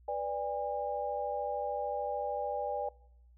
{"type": "chord", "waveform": "sine", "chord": "G# diminished", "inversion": "first", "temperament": "equal with one note detuned", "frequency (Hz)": [493.9, 587.3, 811.2], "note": ["B4", "D5", "G#5"], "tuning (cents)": [0, 0, -41], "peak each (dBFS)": [-38, -36, -35], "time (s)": [0.08, 2.89], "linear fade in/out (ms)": 5, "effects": ["noise-tail reverb RT60 0.8 s tail -24 dB re dry", "added 60 Hz sine -57 dBFS peak until 3.37 s"]}